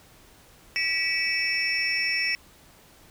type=tone cluster; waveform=sine; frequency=1949 / 2282 / 2601 / 5420 Hz; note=B6 / C#7 / E7 / E8; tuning=-23 / +50 / -24 / +47 cents; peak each=-28 dBFS; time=0.76-2.35 s; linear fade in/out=0 ms; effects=tanh soft clip ceiling -16 dBFS + pink hiss -54 dBFS RMS until 3.1 s